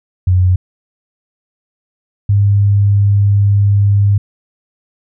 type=tone pair in turn; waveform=sine; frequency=91.5 / 101.05 Hz; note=F#2 / G#2; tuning=-19 / -47 cents; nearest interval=major second; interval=172 cents; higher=second; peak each=-7 dBFS; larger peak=neither; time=0.27-0.56 / 2.29-4.18 s; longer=second; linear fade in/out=5 ms; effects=none